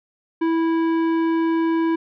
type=tone with tanh clipping; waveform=triangle; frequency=328.3 Hz; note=E4; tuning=7 cents flat; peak=-19 dBFS; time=0.41-1.96 s; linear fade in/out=10 ms; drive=17 dB; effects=none